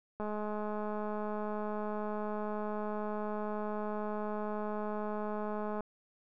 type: click train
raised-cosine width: 1 ms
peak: -25 dBFS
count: 1184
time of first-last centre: 0.2-5.807 s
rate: 211 Hz
effects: none